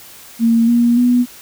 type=tone with pitch steps; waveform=sine; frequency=230 / 237.4 / 245.1 Hz; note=A#3 / A#3 / B3; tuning=-23 / +32 / -13 cents; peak=-9 dBFS; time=0.39-1.26 s; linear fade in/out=50 ms; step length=290 ms; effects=white hiss -39 dBFS RMS until 1.41 s